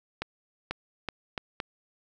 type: accelerating click train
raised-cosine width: 0.3 ms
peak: -15 dBFS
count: 5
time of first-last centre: 0.22-1.602 s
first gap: 490 ms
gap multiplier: 0.77
effects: none